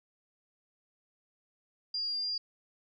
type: tone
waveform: sine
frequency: 4801 Hz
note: D8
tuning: 37 cents sharp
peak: -31 dBFS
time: 1.94-2.38 s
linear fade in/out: 5 ms
effects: none